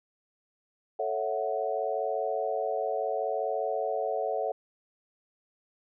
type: chord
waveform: sine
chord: F# minor seventh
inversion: first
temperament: equal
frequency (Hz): 440 / 554.4 / 659.3 / 740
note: A4 / C#5 / E5 / F#5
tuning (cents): 0 / 0 / 0 / 0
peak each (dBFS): -33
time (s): 0.99-4.52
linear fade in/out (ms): 5
effects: none

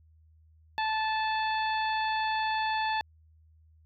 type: harmonic tone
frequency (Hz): 874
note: A5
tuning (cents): -12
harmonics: 1 / 2 / 3 / 4 / 5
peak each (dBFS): -28 / -34 / -38 / -40 / -42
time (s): 0.78-3.01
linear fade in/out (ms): 0
effects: added 79 Hz sine -57 dBFS peak until 3.85 s

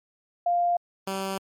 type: tone pair in turn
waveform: sine / 10% pulse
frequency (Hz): 699 / 193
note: F5 / G3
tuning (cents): +1 / -27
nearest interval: octave + minor seventh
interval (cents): 2228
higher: first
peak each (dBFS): -20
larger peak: neither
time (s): 0.46-0.77 / 1.07-1.38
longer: neither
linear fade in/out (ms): 5
effects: MP3 64 kbps

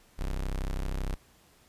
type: tone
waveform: 35% pulse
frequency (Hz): 32.7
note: C1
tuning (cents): 0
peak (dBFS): -28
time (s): 0.18-1.16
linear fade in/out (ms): 20
effects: pink hiss -61 dBFS RMS until 1.68 s + resampled to 32000 Hz

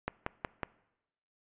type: click train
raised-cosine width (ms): 0.5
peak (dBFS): -17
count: 4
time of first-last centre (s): 0.08-0.632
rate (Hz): 5.43
effects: noise-tail reverb RT60 0.9 s tail -21 dB re dry + resampled to 8000 Hz

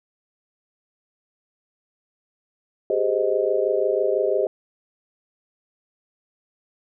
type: chord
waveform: sine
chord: Ab major seventh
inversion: third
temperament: just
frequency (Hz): 389.3 / 415.3 / 519.1 / 623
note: G4 / Ab4 / C5 / Eb5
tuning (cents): -12 / 0 / -14 / +2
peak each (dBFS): -24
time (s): 2.9-4.47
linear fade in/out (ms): 2
effects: none

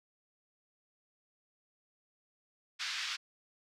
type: band-pass noise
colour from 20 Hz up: white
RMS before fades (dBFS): -38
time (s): 2.79-3.17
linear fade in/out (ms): 20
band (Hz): 1300 to 4900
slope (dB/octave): 24
effects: none

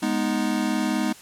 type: chord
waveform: square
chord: G# minor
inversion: none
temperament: equal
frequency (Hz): 207.7 / 246.9 / 311.1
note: G#3 / B3 / D#4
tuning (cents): 0 / 0 / 0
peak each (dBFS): -27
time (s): 0.02-1.13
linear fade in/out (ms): 10
effects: white hiss -46 dBFS RMS until 1.21 s + low-pass 11000 Hz 12 dB/octave

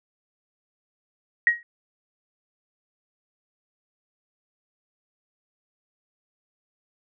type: tone with exponential decay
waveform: sine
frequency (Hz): 1892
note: A#6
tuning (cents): +25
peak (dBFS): -11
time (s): 1.47-1.63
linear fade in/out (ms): 1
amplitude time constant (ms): 34
effects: none

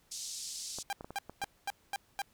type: band-pass noise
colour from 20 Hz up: pink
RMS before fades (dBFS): -42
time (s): 0.11-0.83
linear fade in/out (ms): 10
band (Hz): 4600 to 8500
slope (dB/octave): 24
type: clicks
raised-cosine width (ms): 1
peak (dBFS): -29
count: 6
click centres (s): 0.786 / 1.009 / 1.045 / 1.106 / 1.296 / 1.438
type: tone bursts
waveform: sawtooth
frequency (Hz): 797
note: G5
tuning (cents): +28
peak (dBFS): -29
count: 6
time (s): 0.9-2.218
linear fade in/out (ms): 0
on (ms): 28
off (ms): 230
effects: pink hiss -68 dBFS RMS until 2.33 s

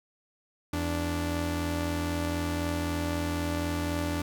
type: tone pair together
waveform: sawtooth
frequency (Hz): 83.9 / 292.5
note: E2 / D4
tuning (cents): +31 / -7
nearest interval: octave + minor seventh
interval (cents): 2162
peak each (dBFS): -27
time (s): 0.73-4.22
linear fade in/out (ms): 5
effects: none

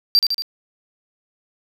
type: tone with echo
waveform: triangle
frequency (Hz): 4699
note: D8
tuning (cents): 0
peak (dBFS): -9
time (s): 0.15-0.19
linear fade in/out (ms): 0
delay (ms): 77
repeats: 3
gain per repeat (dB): -4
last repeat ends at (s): 0.421
effects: none

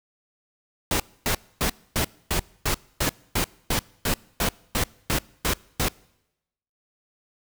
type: noise bursts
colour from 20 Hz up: pink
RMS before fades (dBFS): -23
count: 15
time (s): 0.91-5.885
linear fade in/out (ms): 2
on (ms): 89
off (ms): 260
effects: noise-tail reverb RT60 0.9 s tail -25 dB re dry

